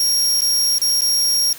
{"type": "tone with dropouts", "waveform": "sawtooth", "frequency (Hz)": 5588, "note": "F8", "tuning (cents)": 0, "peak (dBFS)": -12, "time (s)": [0, 1.53], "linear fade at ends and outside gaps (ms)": 2, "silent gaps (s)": [[0.408, 0.418], [0.784, 0.816], [1.009, 1.018]], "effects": ["white hiss -37 dBFS RMS until 1.58 s"]}